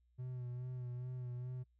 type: tone with vibrato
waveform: triangle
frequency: 124.8 Hz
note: B2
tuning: 19 cents sharp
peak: -39 dBFS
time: 0.18-1.64 s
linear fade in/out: 20 ms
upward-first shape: sine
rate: 2.4 Hz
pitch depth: 33 cents each way
effects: noise-tail reverb RT60 0.1 s tail -25 dB re dry + added 60 Hz sine -70 dBFS peak until 1.79 s